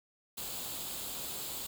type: noise with comb filter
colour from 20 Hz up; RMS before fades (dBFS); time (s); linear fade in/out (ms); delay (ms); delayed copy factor
white; -40; 0.37-1.67; 10; 0.26; +0.55
effects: none